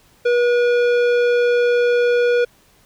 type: tone with tanh clipping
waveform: sine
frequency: 483.2 Hz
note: B4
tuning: 38 cents flat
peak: -15 dBFS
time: 0.25-2.45 s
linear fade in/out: 10 ms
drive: 14 dB
effects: pink hiss -54 dBFS RMS until 2.85 s